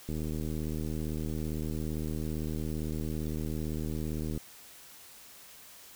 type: click train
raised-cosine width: 3 ms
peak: -23 dBFS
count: 334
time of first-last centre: 0.09-4.376 s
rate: 77.7 Hz
effects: white hiss -52 dBFS RMS until 5.95 s